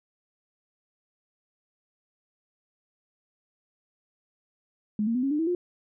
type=tone with pitch steps; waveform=sine; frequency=210.9 / 230 / 250.8 / 273.5 / 298.3 / 325.3 / 354.7 Hz; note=G#3 / A#3 / B3 / C#4 / D4 / E4 / F4; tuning=+27 / -23 / +27 / -23 / +27 / -23 / +27 cents; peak=-23 dBFS; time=4.99-5.55 s; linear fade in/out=2 ms; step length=80 ms; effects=none